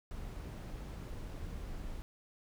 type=noise; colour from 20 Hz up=brown; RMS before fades=-43 dBFS; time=0.11-2.02 s; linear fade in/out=0 ms; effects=none

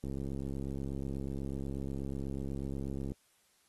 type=click train; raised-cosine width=3 ms; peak=-26 dBFS; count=211; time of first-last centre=0.04-3.119 s; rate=68.2 Hz; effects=white hiss -70 dBFS RMS until 3.68 s + AAC 32 kbps

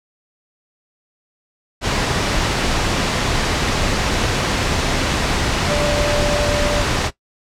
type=tone in noise; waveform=sine; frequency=587.3 Hz; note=D5; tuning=in tune; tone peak=-19 dBFS; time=5.67-6.84 s; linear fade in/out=50 ms; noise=pink; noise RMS=-18 dBFS; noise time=1.81-7.11 s; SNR=-4 dB; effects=noise-tail reverb RT60 0.1 s tail -17 dB re dry + low-pass 6000 Hz 12 dB/octave

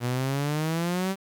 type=exponential sweep; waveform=sawtooth; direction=up; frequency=119.5 to 196 Hz; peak=-21 dBFS; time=0-1.16 s; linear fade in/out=50 ms; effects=9-bit

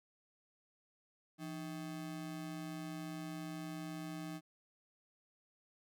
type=ring-modulated tone; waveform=square; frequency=237.3 Hz; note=A#3; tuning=31 cents sharp; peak=-40 dBFS; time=1.38-4.41 s; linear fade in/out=50 ms; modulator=68.8 Hz; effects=none

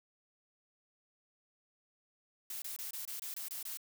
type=noise bursts; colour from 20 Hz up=blue; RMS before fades=-42 dBFS; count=9; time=2.5-3.772 s; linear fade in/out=2 ms; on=120 ms; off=24 ms; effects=none

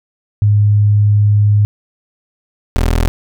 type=tone pair in turn; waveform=sine / 25% pulse; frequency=103.83 / 41.2 Hz; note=G#2 / E1; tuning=0 / 0 cents; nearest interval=octave + major third; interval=1600 cents; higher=first; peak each=-7 dBFS; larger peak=neither; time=0.42-1.65 / 2.76-3.08 s; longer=first; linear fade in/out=0 ms; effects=none

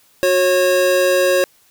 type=tone pair together; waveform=square; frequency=364.4 / 546 Hz; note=F#4 / C#5; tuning=-26 / -26 cents; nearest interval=perfect fifth; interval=700 cents; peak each=-19 / -14 dBFS; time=0.23-1.44 s; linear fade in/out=0 ms; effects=white hiss -54 dBFS RMS until 1.7 s

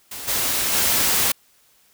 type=noise with level steps; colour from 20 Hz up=white; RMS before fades=-33 / -22 / -19 dBFS; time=0.11-1.32 s; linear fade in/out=5 ms; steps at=0.27 / 0.72 s; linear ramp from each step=20 ms; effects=white hiss -58 dBFS RMS until 1.93 s

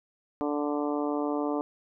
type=harmonic tone; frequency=146.83 Hz; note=D3; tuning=in tune; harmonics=2 / 3 / 4 / 5 / 6 / 7 / 8; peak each=-29 / -33 / -35 / -37 / -39 / -40 / -41 dBFS; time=0.41-1.61 s; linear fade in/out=0 ms; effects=none

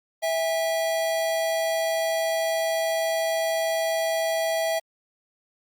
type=tone pair together; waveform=square; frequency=655 / 808.7 Hz; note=E5 / G#5; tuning=-11 / -46 cents; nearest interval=major third; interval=365 cents; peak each=-24 / -32 dBFS; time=0.22-4.8 s; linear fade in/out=20 ms; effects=Opus 48 kbps

